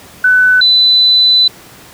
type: tone pair in turn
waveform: sine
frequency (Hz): 1500 / 4000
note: F#6 / B7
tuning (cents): +23 / +21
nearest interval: octave + perfect fourth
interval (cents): 1698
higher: second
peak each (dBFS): -5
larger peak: neither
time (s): 0.24-0.61 / 0.61-1.48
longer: second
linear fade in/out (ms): 5
effects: pink hiss -37 dBFS RMS until 1.93 s + high-pass 80 Hz 12 dB/octave